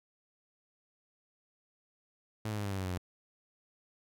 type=tone with pitch steps; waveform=sawtooth; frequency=108.8 / 105.76 / 102.81 / 99.94 / 97.15 / 94.44 / 91.81 / 89.25 Hz; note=A2 / G#2 / G#2 / G2 / G2 / F#2 / F#2 / F2; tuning=-19 / +32 / -17 / +34 / -15 / +36 / -13 / +38 cents; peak=-30 dBFS; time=2.45-2.978 s; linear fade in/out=5 ms; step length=66 ms; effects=none